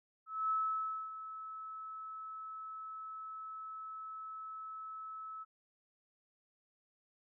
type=tone with ADSR envelope; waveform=sine; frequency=1300 Hz; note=E6; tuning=24 cents flat; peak=-30 dBFS; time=0.26-5.45 s; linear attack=240 ms; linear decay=600 ms; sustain=-13 dB; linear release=28 ms; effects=none